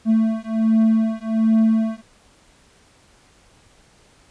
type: beating tone pair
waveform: triangle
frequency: 221.5 / 222.8 Hz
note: A3 / A3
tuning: +12 / +22 cents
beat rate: 1.3 Hz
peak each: -16 dBFS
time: 0.05-2.02 s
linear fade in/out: 50 ms
effects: pink hiss -54 dBFS RMS until 4.3 s + resampled to 22050 Hz